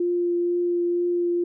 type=tone with vibrato; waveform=sine; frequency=349.2 Hz; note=F4; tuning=in tune; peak=-20 dBFS; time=0-1.44 s; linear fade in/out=5 ms; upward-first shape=triangle; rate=2.1 Hz; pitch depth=11 cents each way; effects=none